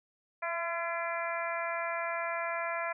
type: harmonic tone with a mistuned harmonic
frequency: 339.7 Hz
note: F4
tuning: 48 cents flat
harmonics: 2 / 3 / 4 / 5 / 6 / 7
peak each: -36 / -38 / -39 / -40 / -41 / -41 dBFS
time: 0.42-2.93 s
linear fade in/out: 10 ms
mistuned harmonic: 2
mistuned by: -24 cents
effects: none